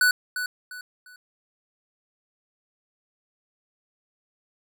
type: tone with echo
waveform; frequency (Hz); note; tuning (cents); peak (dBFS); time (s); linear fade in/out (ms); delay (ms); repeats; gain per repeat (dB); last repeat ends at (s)
square; 1486; F#6; +7; -17; 0.01-0.11; 2; 350; 3; -10; 1.16
effects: none